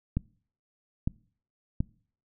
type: clicks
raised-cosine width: 5 ms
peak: -14 dBFS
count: 3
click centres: 0.17 / 1.075 / 1.805 s
effects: noise-tail reverb RT60 0.5 s tail -24 dB re dry